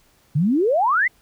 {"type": "exponential sweep", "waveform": "sine", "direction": "up", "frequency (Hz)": [135.6, 2115], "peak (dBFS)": -15, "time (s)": [0.35, 1.08], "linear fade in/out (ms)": 10, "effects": ["pink hiss -58 dBFS RMS until 1.21 s"]}